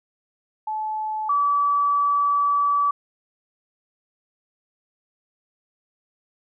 sine tone pair in turn, 864 / 1149.6 Hz, A5 / D6, -32 / -37 cents, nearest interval perfect fourth, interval 495 cents, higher second, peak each -24 / -17 dBFS, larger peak second, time 0.67-1.29 / 1.29-2.91 s, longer second, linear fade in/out 5 ms, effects none

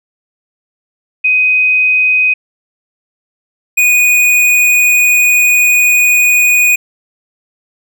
sine / square tone pair in turn, 2508 / 2472 Hz, D#7 / D#7, +13 / -12 cents, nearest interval unison, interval 25 cents, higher first, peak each -7 dBFS, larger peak neither, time 1.24-2.34 / 3.77-6.76 s, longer second, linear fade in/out 10 ms, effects none

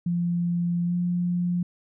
sine tone with pitch glide, 173.2 to 176.23 Hz, F3 to F3, -14 to +16 cents, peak -22 dBFS, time 0.06-1.63 s, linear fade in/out 5 ms, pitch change +30 cents, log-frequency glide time 0.85-0.94 s, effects none

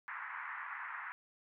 white band-pass noise, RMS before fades -44 dBFS, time 0.08-1.12 s, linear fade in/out 0 ms, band 920 to 2000 Hz, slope 48 dB/octave, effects none

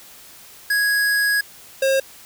square tone pair in turn, 1661.2 / 537.3 Hz, G#6 / C5, 0 / +46 cents, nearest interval octave + minor sixth, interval 1954 cents, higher first, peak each -17 / -16 dBFS, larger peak second, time 0.7-1.41 / 1.82-2 s, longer first, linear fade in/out 5 ms, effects white hiss -44 dBFS RMS until 2.25 s

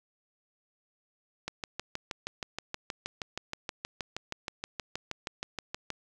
click train, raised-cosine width 0.2 ms, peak -17 dBFS, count 29, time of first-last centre 1.48-5.903 s, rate 6.33 Hz, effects none

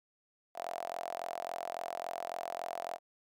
sawtooth tone with high-pass filter, 43.6 Hz, F1, 2 cents flat, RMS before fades -40 dBFS, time 0.54-2.99 s, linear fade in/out 50 ms, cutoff 690 Hz, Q 9.6, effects none

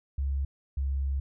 sine tone pair in turn, 68.7 / 68.26 Hz, C#2 / C#2, -15 / -26 cents, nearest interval unison, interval 11 cents, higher first, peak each -26 dBFS, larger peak neither, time 0.18-0.45 / 0.77-1.2 s, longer second, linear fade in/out 5 ms, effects none

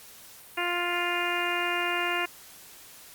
harmonic tone, 350.4 Hz, F4, 6 cents sharp, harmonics 1 / 2 / 3 / 4 / 5 / 6 / 7 / 8, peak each -34 / -34 / -34 / -34 / -34 / -34 / -34 / -34 dBFS, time 0.57-2.26 s, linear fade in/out 10 ms, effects white hiss -49 dBFS RMS until 3.14 s + Opus 48 kbps

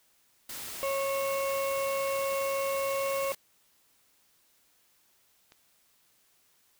white noise, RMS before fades -40 dBFS, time 0.49-3.35 s, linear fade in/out 5 ms
harmonic tone, 548 Hz, C#5, 20 cents flat, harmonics 1 / 2 / 4 / 5, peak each -29 / -35 / -41 / -43 dBFS, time 0.83-3.32 s, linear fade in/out 0 ms
click, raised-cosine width 0.2 ms, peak -35 dBFS, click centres 5.521 s
effects white hiss -67 dBFS RMS until 6.79 s

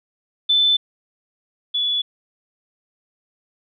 sine tone pair in turn, 3520 / 3426 Hz, A7 / A7, 0 / -47 cents, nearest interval unison, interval 47 cents, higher first, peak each -13 / -18 dBFS, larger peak first, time 0.49-0.77 / 1.74-2.02 s, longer neither, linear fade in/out 10 ms, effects none

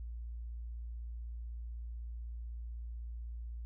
sine tone, 58 Hz, A#1, 8 cents flat, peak -40 dBFS, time 0-3.65 s, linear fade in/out 0 ms, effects none

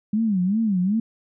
sine tone with vibrato, 201.7 Hz, G3, 50 cents sharp, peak -18 dBFS, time 0.13-1 s, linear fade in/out 5 ms, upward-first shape sine, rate 2.6 Hz, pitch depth 210 cents each way, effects none

